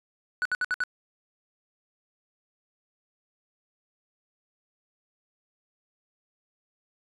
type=tone bursts; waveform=triangle; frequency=1480 Hz; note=F#6; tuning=in tune; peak=-22 dBFS; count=5; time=0.42-0.837 s; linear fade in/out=0 ms; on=33 ms; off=63 ms; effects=resampled to 24000 Hz